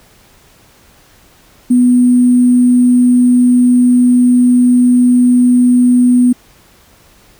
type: tone with sample-and-hold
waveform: sine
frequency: 246.9 Hz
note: B3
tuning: in tune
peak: -5 dBFS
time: 1.7-6.33 s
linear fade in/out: 10 ms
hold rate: 8820 Hz
effects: pink hiss -46 dBFS RMS until 7.39 s